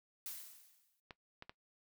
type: noise with exponential decay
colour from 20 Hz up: blue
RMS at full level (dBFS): -43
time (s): 0.26-1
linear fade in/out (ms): 1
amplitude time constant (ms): 160
type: clicks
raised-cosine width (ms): 0.3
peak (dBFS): -32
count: 3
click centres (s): 1.108 / 1.424 / 1.495
effects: noise-tail reverb RT60 0.1 s tail -18 dB re dry